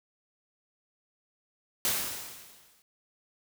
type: noise with exponential decay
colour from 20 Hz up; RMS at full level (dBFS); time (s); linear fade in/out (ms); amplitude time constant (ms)
white; -26; 1.85-2.82; 1; 210
effects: none